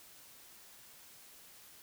silence, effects white hiss -57 dBFS RMS until 1.82 s

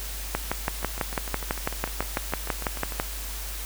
two click trains, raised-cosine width 0.5 ms, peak -9 / -19 dBFS, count 17 / 16, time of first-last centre 0.35-2.999 / 0.68-2.922 s, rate 6.04 / 6.69 Hz, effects added 50 Hz sine -34 dBFS peak until 3.65 s + white hiss -37 dBFS RMS until 3.65 s

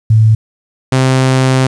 sine / sawtooth tone pair in turn, 110 / 130.81 Hz, A2 / C3, 0 / 0 cents, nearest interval minor third, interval 300 cents, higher second, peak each -4 dBFS, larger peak neither, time 0.1-0.35 / 0.92-1.67 s, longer second, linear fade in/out 5 ms, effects resampled to 22050 Hz + 7-bit

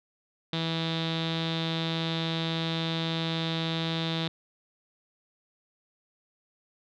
sawtooth tone with low-pass filter, 163.6 Hz, E3, 13 cents flat, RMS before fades -30 dBFS, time 0.53-4.28 s, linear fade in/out 2 ms, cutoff 3700 Hz, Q 7.8, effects none

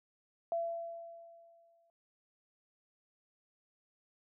sine tone with exponential decay, 674 Hz, E5, 38 cents sharp, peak -30 dBFS, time 0.52-1.9 s, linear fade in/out 1 ms, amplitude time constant 300 ms, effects none

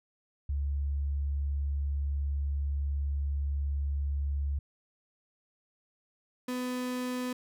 sine / 35% pulse tone pair in turn, 70.7 / 250.6 Hz, C#2 / B3, +35 / +25 cents, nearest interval octave + minor seventh, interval 2190 cents, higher second, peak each -28 / -30 dBFS, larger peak first, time 0.49-4.59 / 6.48-7.33 s, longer first, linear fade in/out 5 ms, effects none

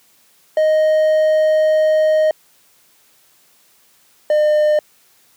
triangle tone pair in turn, 622.3 / 604.6 Hz, D#5 / D#5, 0 / -50 cents, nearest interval unison, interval 50 cents, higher first, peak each -9 dBFS, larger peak neither, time 0.57-2.31 / 4.3-4.79 s, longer first, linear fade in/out 2 ms, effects white hiss -54 dBFS RMS until 5.36 s + high-pass 100 Hz 12 dB/octave

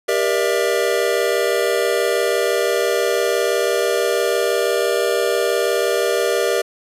square chord, E half-diminished seventh, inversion first, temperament just, 395.6 / 474.7 / 593.3 / 659.3 Hz, G4 / Bb4 / D5 / E5, +16 / +31 / +18 / 0 cents, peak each -22 / -21 / -23 / -25 dBFS, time 0.08-6.62 s, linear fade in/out 10 ms, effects resampled to 32000 Hz

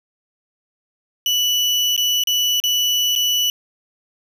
35% pulse tone with dropouts, 2960 Hz, F#7, in tune, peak -14 dBFS, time 1.26-3.5 s, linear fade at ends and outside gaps 1 ms, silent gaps 1.964-1.977 / 2.237-2.272 / 2.601-2.638 / 3.153-3.16 s, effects none

